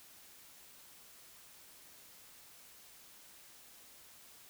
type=silence; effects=white hiss -58 dBFS RMS until 4.49 s